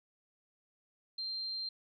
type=tone; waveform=sine; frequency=4164 Hz; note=C8; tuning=9 cents flat; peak=-36 dBFS; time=1.18-1.69 s; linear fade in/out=5 ms; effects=none